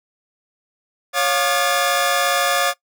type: tone cluster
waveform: sawtooth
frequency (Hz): 554 / 706 / 1206 / 1719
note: C#5 / F5 / D6 / A6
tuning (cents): -1 / +19 / +46 / -41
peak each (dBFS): -18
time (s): 1.13-2.74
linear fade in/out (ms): 50
effects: noise-tail reverb RT60 0.1 s tail -20 dB re dry